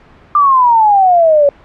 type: exponential sweep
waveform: sine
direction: down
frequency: 1198 to 559 Hz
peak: -5 dBFS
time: 0.35-1.49 s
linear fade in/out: 2 ms
effects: pink hiss -42 dBFS RMS until 1.64 s + low-pass 2000 Hz 12 dB/octave